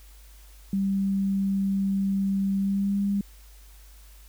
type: tone with pitch glide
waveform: sine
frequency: 195.6 to 199.94 Hz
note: G3 to G3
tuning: -4 to +34 cents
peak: -22 dBFS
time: 0.73-3.21 s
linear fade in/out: 2 ms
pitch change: +38 cents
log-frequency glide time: 2.57-2.98 s
effects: added 50 Hz sine -47 dBFS peak until 4.28 s + white hiss -56 dBFS RMS until 4.28 s